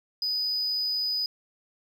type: tone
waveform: sine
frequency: 4978 Hz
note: D#8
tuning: in tune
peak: -23 dBFS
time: 0.22-1.26 s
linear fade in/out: 2 ms
effects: tanh soft clip ceiling -24 dBFS + 10-bit